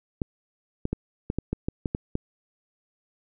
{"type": "clicks", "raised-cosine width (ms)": 3, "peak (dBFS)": -13, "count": 10, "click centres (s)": [0.218, 0.854, 0.93, 1.301, 1.386, 1.53, 1.685, 1.858, 1.949, 2.154], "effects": []}